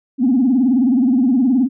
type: tone with vibrato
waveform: sine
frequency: 253.6 Hz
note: B3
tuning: 46 cents sharp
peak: -10 dBFS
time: 0.18-1.69 s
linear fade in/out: 50 ms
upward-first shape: sine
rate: 19 Hz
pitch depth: 160 cents each way
effects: tanh soft clip ceiling -6 dBFS